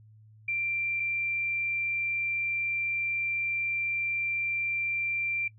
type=tone pair in turn; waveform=sine; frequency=2362 / 2362 Hz; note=D7 / D7; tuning=+9 / +9 cents; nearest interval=unison; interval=0 cents; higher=neither; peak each=-27 dBFS; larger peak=neither; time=0.48-1 / 1-5.48 s; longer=second; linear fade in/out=5 ms; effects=noise-tail reverb RT60 0.1 s tail -24 dB re dry + added 108 Hz sine -52 dBFS peak until 5.58 s